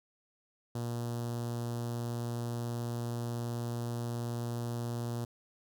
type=tone with notch filter; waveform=sawtooth; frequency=118.6 Hz; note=A#2; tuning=30 cents sharp; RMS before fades=-36 dBFS; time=0.75-5.25 s; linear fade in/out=5 ms; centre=2200 Hz; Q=0.7; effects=none